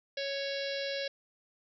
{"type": "harmonic tone with a mistuned harmonic", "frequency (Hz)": 554.4, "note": "C#5", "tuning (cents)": 0, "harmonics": [1, 3, 4, 5, 6, 7, 8, 9, 10], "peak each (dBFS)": [-35, -42, -45, -45, -45, -42, -48, -45, -48], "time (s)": [0.17, 1.08], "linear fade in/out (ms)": 5, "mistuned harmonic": 7, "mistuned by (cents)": 37, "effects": []}